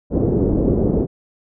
white low-pass noise, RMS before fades -17 dBFS, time 0.1-1.07 s, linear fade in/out 50 ms, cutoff 410 Hz, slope 24 dB/octave, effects none

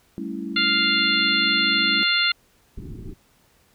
sine chord, A dominant seventh, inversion third, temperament equal, 196 / 220 / 277.2 / 329.6 Hz, G3 / A3 / C#4 / E4, 0 / 0 / 0 / 0 cents, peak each -33 dBFS, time 0.18-2.03 s, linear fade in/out 0 ms
harmonic tone, 698.5 Hz, F5, in tune, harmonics 2 / 3 / 4 / 5 / 6, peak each -24 / -24 / -24 / -24 / -24 dBFS, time 0.56-2.32 s, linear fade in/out 5 ms
pink low-pass noise, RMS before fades -35 dBFS, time 2.77-3.14 s, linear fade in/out 10 ms, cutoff 400 Hz, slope 96 dB/octave
effects pink hiss -60 dBFS RMS until 3.74 s

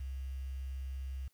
sine tone with quantisation, 66.3 Hz, C2, 23 cents sharp, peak -37 dBFS, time 0-1.28 s, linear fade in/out 5 ms, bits 10, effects white hiss -75 dBFS RMS until 1.33 s

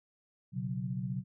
sine chord, B suspended second, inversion none, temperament equal, 123.47 / 138.59 / 185 Hz, B2 / C#3 / F#3, 0 / 0 / 0 cents, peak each -37 / -38 / -37 dBFS, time 0.52-1.24 s, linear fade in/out 50 ms, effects none

